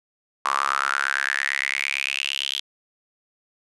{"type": "tone with high-pass filter sweep", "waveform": "sawtooth", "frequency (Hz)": 68.8, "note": "C#2", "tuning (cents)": -12, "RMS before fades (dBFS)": -25, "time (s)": [0.45, 2.6], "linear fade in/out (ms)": 0, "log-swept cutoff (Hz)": [1100, 3300], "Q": 7.2, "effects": ["resampled to 24000 Hz"]}